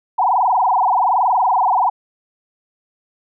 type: tone with frequency modulation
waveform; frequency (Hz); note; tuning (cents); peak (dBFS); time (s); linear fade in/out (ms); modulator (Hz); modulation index
sine; 865; A5; -30; -12; 0.18-1.9; 10; 21.2; 6.5
effects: none